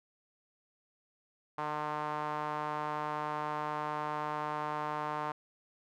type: tone with band-pass filter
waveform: sawtooth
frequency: 150.8 Hz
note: D3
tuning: 46 cents sharp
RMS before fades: -36 dBFS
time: 1.58-5.32 s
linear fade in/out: 5 ms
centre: 1000 Hz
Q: 2.7
effects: none